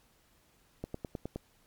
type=click train; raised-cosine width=2 ms; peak=-23 dBFS; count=6; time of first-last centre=0.84-1.36 s; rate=9.62 Hz; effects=pink hiss -67 dBFS RMS until 1.66 s + MP3 96 kbps